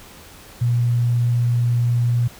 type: tone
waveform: sine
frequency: 120 Hz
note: B2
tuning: 49 cents flat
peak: -15 dBFS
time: 0.61-2.28 s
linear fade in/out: 10 ms
effects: pink hiss -43 dBFS RMS until 2.39 s